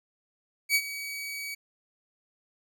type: tone with ADSR envelope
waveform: sawtooth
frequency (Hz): 2268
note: C#7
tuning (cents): +39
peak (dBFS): -16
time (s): 0.69-1.55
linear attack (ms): 59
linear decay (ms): 59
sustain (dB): -15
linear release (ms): 11
effects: none